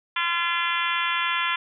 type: harmonic tone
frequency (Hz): 342.4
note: F4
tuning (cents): -34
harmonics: 3 / 4 / 5 / 6 / 7 / 8 / 9 / 10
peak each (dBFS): -28 / -29 / -30 / -31 / -31 / -32 / -33 / -33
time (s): 0.16-1.56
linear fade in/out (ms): 5
effects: none